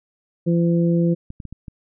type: harmonic tone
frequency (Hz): 170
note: F3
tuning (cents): -46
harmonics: 1 / 2 / 3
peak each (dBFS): -16 / -22 / -26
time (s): 0.46-1.15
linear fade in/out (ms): 20
type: clicks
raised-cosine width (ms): 5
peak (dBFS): -22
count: 5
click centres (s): 1.304 / 1.402 / 1.453 / 1.526 / 1.682
effects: none